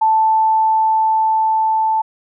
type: tone with level ramp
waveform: sine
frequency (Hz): 880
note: A5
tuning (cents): 0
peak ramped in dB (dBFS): -10 to -13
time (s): 0.01-2.02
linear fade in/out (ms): 10
effects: none